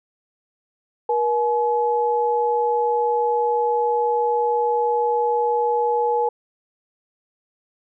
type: tone pair together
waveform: sine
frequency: 477.1 / 851 Hz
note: A#4 / G#5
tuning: +40 / +42 cents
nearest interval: minor seventh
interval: 1002 cents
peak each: -20 dBFS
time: 1.09-6.29 s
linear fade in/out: 5 ms
effects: none